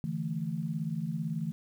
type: chord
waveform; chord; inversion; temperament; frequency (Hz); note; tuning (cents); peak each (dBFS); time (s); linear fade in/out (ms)
sine; D suspended second; none; equal; 146.83 / 164.81 / 220; D3 / E3 / A3; 0 / 0 / 0; -37 / -33 / -37; 0.04-1.52; 0
effects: 10-bit